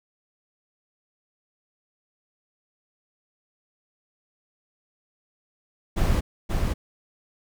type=noise with echo; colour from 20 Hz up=brown; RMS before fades=-21 dBFS; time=5.96-6.21 s; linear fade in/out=20 ms; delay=530 ms; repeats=1; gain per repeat=-3 dB; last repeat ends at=6.74 s; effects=none